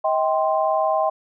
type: chord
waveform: sine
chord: C minor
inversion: first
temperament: equal with one note detuned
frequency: 635.3 / 784 / 1046.5 Hz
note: Eb5 / G5 / C6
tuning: +36 / 0 / 0 cents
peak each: -20 / -22 / -24 dBFS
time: 0.04-1.1 s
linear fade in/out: 10 ms
effects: none